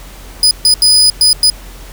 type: tone bursts at uneven times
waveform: 35% pulse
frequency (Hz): 4975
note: D#8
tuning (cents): -1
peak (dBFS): -4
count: 5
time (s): 0.43-0.51 / 0.65-0.74 / 0.82-1.1 / 1.21-1.33 / 1.43-1.5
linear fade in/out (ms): 2
effects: added 44 Hz sine -31 dBFS peak until 1.92 s + pink hiss -36 dBFS RMS until 1.92 s